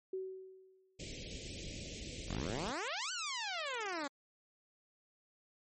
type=tone with exponential decay; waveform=sine; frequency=377.6 Hz; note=F#4; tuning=35 cents sharp; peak=-35 dBFS; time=0.13-1.01 s; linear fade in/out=5 ms; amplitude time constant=190 ms
type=band-stop noise; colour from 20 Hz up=pink; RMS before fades=-45 dBFS; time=0.99-2.72 s; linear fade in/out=10 ms; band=580 to 2200 Hz; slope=48 dB/octave
type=exponential two-way sweep; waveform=10% pulse; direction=up then down; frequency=38.2 to 1542 to 271.6 Hz; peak=-29 dBFS; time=2.28-4.08 s; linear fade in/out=10 ms; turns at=3.12 s
effects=MP3 32 kbps